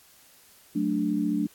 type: chord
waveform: sine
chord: D major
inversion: first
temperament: equal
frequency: 185 / 220 / 293.7 Hz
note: F#3 / A3 / D4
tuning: 0 / 0 / 0 cents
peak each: -30 / -28 / -26 dBFS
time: 0.75-1.47 s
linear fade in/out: 10 ms
effects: white hiss -56 dBFS RMS until 1.54 s + AAC 64 kbps